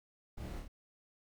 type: noise with echo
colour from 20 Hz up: brown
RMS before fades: -44 dBFS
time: 0.37-0.6 s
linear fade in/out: 10 ms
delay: 27 ms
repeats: 3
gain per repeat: -2 dB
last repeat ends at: 0.681 s
effects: none